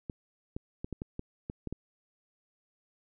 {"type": "clicks", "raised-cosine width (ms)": 3, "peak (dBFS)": -23, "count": 9, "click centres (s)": [0.098, 0.565, 0.845, 0.927, 1.019, 1.194, 1.499, 1.673, 1.726], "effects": []}